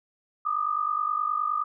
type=tone pair together; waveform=sine; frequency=1194.9 / 1244.5 Hz; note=D6 / D#6; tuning=+30 / 0 cents; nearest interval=minor second; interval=70 cents; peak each=-27 dBFS; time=0.45-1.64 s; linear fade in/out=10 ms; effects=none

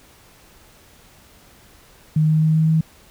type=tone with pitch steps; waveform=sine; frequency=155.2 / 156.28 / 157.37 / 158.46 / 159.56 Hz; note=D#3 / D#3 / D#3 / D#3 / D#3; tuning=-4 / +8 / +20 / +32 / +44 cents; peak=-13 dBFS; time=2.16-2.81 s; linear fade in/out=5 ms; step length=130 ms; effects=pink hiss -50 dBFS RMS until 3.1 s

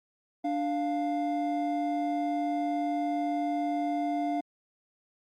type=tone pair together; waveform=triangle; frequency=293.7 / 698.5 Hz; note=D4 / F5; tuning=0 / 0 cents; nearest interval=octave + minor third; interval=1500 cents; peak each=-28 dBFS; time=0.44-4.41 s; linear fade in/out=10 ms; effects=Opus 48 kbps

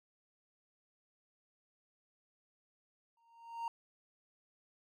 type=tone with exponential growth; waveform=triangle; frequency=926 Hz; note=A#5; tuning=12 cents flat; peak=-32 dBFS; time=3.17-3.68 s; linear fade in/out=2 ms; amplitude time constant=110 ms; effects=none

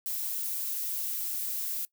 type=noise; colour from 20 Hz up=violet; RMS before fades=-33 dBFS; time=0.06-1.85 s; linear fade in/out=0 ms; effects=noise-tail reverb RT60 0.1 s tail -21 dB re dry

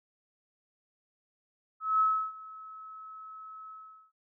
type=tone with ADSR envelope; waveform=sine; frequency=1292 Hz; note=E6; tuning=35 cents flat; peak=-21 dBFS; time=1.8-4.12 s; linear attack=200 ms; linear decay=320 ms; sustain=-22 dB; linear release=420 ms; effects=none

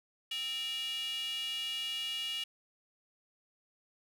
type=tone with high-pass filter; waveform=square; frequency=260.3 Hz; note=C4; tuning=9 cents flat; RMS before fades=-37 dBFS; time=0.31-2.44 s; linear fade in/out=5 ms; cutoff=2900 Hz; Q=8.6; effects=none

